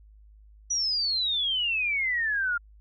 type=exponential sweep; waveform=sine; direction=down; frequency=5920 to 1387 Hz; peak=-24 dBFS; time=0.7-2.58 s; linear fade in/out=10 ms; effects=added 52 Hz sine -50 dBFS peak until 2.8 s